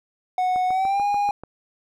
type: tone with pitch glide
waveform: triangle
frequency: 736 to 816.6 Hz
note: F#5 to G#5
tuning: -9 to -29 cents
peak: -17 dBFS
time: 0.38-1.31 s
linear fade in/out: 2 ms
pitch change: +180 cents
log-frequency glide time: 0.68-1.04 s
type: click train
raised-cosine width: 1 ms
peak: -22 dBFS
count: 7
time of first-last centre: 0.56-1.436 s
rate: 6.85 Hz
effects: none